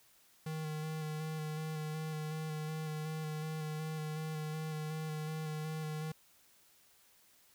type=tone with vibrato; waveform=square; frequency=155.56 Hz; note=D#3; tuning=in tune; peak=-38 dBFS; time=0.46-6.12 s; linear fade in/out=5 ms; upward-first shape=square; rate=2.7 Hz; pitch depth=17 cents each way; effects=white hiss -66 dBFS RMS until 7.54 s